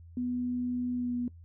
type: tone with pitch glide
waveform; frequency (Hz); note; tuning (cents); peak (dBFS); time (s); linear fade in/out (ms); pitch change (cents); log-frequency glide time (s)
sine; 246.9 to 243.4; B3 to B3; 0 to -25; -29; 0.17-1.28; 2; -25; 0.95-1.15
effects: noise-tail reverb RT60 0.1 s tail -19 dB re dry + added 84 Hz sine -48 dBFS peak until 1.44 s